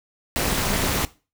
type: noise with amplitude modulation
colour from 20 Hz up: pink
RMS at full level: -19 dBFS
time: 0.36-1.05 s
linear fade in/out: 0 ms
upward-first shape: sine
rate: 225 Hz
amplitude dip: 90%
effects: noise-tail reverb RT60 0.3 s tail -18 dB re dry